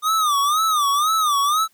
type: tone with vibrato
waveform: square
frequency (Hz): 1210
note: D#6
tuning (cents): -49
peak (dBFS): -17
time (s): 0.02-1.68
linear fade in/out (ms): 50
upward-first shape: sine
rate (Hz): 2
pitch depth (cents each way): 140
effects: white hiss -61 dBFS RMS until 1.73 s